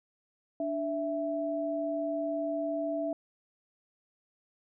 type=tone pair together; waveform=sine; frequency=293.7 / 660.4 Hz; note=D4 / E5; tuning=0 / +3 cents; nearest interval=octave + major second; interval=1403 cents; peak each=-34 / -31 dBFS; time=0.6-3.13 s; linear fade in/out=2 ms; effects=none